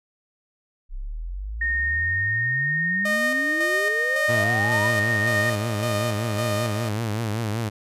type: exponential sweep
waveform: sine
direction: up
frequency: 30.87 to 1025 Hz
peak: -28 dBFS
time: 0.89-4.91 s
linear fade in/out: 50 ms
type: tone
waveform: sine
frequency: 1844 Hz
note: A#6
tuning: 19 cents flat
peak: -21 dBFS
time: 1.61-5.5 s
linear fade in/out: 5 ms
type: tone with tremolo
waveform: sawtooth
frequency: 612 Hz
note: D#5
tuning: 29 cents flat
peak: -21 dBFS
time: 3.05-6.89 s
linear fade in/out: 5 ms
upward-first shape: square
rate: 1.8 Hz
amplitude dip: 50%
type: tone with vibrato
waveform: sawtooth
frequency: 110 Hz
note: A2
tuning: in tune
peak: -20 dBFS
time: 4.28-7.7 s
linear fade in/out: 20 ms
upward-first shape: triangle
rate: 5.2 Hz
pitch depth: 140 cents each way
effects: resampled to 32000 Hz